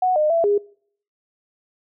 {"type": "tone with pitch steps", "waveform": "sine", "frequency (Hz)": [738, 609, 668, 408.8], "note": ["F#5", "D#5", "E5", "G#4"], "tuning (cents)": [-5, -37, 23, -27], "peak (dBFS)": -15, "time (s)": [0.02, 0.58], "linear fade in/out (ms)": 5, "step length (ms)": 140, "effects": ["noise-tail reverb RT60 0.6 s tail -25 dB re dry"]}